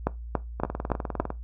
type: two click trains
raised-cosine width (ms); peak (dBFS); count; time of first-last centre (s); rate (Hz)
1; -9 / -16; 5 / 15; 0.07-1.2 / 0.6-1.304; 3.54 / 19.9
effects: noise-tail reverb RT60 0.2 s tail -18 dB re dry + added 58 Hz sine -35 dBFS peak until 1.43 s